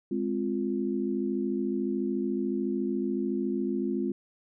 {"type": "chord", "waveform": "sine", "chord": "F minor", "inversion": "first", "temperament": "equal", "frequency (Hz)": [207.7, 261.6, 349.2], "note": ["Ab3", "C4", "F4"], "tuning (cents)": [0, 0, 0], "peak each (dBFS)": -31, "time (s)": [0.11, 4.12], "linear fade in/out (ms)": 5, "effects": []}